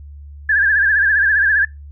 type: tone with vibrato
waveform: sine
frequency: 1660 Hz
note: G#6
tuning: 1 cent flat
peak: -11 dBFS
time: 0.49-1.65 s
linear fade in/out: 5 ms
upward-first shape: sine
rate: 15 Hz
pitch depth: 92 cents each way
effects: noise-tail reverb RT60 0.2 s tail -22 dB re dry + added 72 Hz sine -33 dBFS peak until 1.91 s